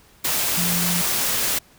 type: tone in noise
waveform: sine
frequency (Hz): 174.61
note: F3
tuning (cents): 0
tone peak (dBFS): -24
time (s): 0.57-1.02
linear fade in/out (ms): 10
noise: white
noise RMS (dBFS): -22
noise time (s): 0.24-1.59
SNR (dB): -5
effects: pink hiss -53 dBFS RMS until 1.78 s